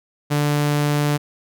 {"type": "tone", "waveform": "sawtooth", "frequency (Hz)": 146.83, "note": "D3", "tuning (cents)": 0, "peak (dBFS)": -13, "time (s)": [0.3, 1.18], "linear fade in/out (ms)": 20, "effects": []}